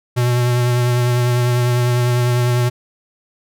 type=tone with vibrato; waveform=square; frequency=122.3 Hz; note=B2; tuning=16 cents flat; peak=-14 dBFS; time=0.16-2.7 s; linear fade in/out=20 ms; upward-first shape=triangle; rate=10 Hz; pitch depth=24 cents each way; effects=none